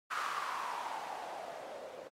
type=noise with low-pass filter sweep; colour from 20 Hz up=violet; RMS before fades=-41 dBFS; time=0.1-2.09 s; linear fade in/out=20 ms; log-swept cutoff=1300 to 510 Hz; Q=5.4; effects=AAC 48 kbps